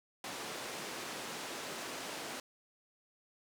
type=band-pass noise; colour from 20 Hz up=pink; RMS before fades=-43 dBFS; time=0.24-2.4 s; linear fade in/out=2 ms; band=290 to 8700 Hz; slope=12 dB/octave; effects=none